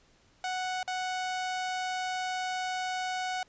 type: tone with dropouts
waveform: sawtooth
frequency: 740 Hz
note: F#5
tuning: in tune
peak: -27 dBFS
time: 0.44-3.43 s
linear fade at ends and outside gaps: 2 ms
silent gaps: 0.83-0.877 s
effects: pink hiss -64 dBFS RMS until 3.48 s + resampled to 16000 Hz